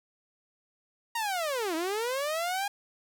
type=linear two-way sweep; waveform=sawtooth; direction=down then up; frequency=947 to 311.1 to 820 Hz; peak=-25 dBFS; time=1.15-2.68 s; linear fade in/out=5 ms; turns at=1.75 s; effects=none